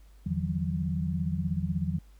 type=tone cluster; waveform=sine; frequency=83.5 / 151.4 / 167.3 / 183.9 Hz; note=E2 / D#3 / E3 / F#3; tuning=+23 / -47 / +26 / -10 cents; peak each=-33 / -34 / -32 / -32 dBFS; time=0.26-1.99 s; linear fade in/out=5 ms; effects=added 50 Hz sine -51 dBFS peak until 2.19 s + pink hiss -66 dBFS RMS until 2.19 s